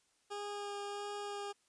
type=tone with vibrato; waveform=20% pulse; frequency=407.9 Hz; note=G#4; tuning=31 cents flat; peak=-35 dBFS; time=0.3-1.53 s; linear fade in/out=20 ms; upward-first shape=sine; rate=1.5 Hz; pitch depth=10 cents each way; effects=white hiss -74 dBFS RMS until 1.68 s + resampled to 22050 Hz